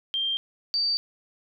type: tone pair in turn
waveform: sine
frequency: 3176 / 4625 Hz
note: G7 / D8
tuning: +22 / -27 cents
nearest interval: perfect fifth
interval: 651 cents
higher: second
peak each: -24 / -22 dBFS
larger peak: second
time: 0.14-0.37 / 0.74-0.97 s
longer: neither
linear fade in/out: 0 ms
effects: none